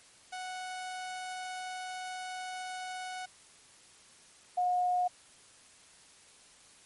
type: tone pair in turn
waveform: sawtooth / sine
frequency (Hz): 739 / 720.9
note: F#5 / F#5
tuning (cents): -2 / -45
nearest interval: unison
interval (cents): 43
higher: first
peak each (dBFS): -34 / -26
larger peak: second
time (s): 0.32-3.26 / 4.57-5.08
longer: first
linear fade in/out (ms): 10
effects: white hiss -58 dBFS RMS until 6.85 s + MP3 48 kbps